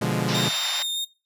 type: chord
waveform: sawtooth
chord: B diminished seventh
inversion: none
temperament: equal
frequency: 123.47 / 146.83 / 174.61 / 207.7 Hz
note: B2 / D3 / F3 / Ab3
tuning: 0 / 0 / 0 / 0 cents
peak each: -24 dBFS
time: 0.01-0.49 s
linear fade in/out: 10 ms
type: band-pass noise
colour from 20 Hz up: white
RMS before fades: -30 dBFS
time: 0.28-0.83 s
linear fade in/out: 10 ms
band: 570 to 6000 Hz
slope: 96 dB/octave
type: tone with vibrato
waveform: 40% pulse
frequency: 3665 Hz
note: A#7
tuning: 30 cents flat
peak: -24 dBFS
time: 0.34-1.05 s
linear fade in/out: 10 ms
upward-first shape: triangle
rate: 4.8 Hz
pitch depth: 13 cents each way
effects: noise-tail reverb RT60 0.3 s tail -20 dB re dry + resampled to 32000 Hz